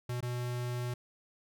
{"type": "tone with dropouts", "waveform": "square", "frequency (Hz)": 122.6, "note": "B2", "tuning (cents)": -12, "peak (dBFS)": -34, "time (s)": [0.09, 0.94], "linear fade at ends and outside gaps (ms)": 5, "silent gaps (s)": [0.207, 0.226], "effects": []}